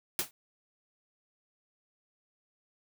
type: noise with exponential decay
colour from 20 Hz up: white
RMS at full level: -26 dBFS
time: 0.19-0.31 s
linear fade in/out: 1 ms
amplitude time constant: 26 ms
effects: none